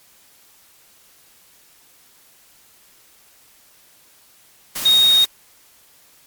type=tone in noise; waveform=sine; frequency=3729 Hz; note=A#7; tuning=in tune; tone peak=-10 dBFS; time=4.85-5.25 s; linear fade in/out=10 ms; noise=white; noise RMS=-26 dBFS; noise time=4.75-5.26 s; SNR=+13 dB; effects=white hiss -52 dBFS RMS until 6.26 s + MP3 96 kbps